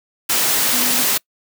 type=tone in noise; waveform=sine; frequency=248.1 Hz; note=B3; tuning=8 cents sharp; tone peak=-27 dBFS; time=0.72-1.03 s; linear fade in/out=10 ms; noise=white; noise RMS=-17 dBFS; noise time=0.29-1.18 s; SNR=-13 dB; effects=noise-tail reverb RT60 0.1 s tail -25 dB re dry + high-pass 150 Hz 12 dB/octave